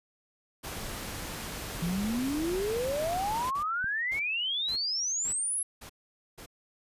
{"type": "noise", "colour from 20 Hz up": "pink", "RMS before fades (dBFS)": -38, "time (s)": [0.63, 3.51], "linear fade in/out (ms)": 20}
{"type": "exponential sweep", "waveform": "sine", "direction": "up", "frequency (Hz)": [164.1, 11175], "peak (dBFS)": -28, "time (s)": [1.82, 5.63], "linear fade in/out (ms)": 5}
{"type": "noise bursts", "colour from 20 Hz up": "pink", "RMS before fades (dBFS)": -46, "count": 7, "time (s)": [2.98, 6.462], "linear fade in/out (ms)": 10, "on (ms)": 86, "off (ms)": 480}
{"type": "click", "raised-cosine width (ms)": 5, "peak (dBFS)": -31, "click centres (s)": 3.843}
{"effects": ["resampled to 32000 Hz"]}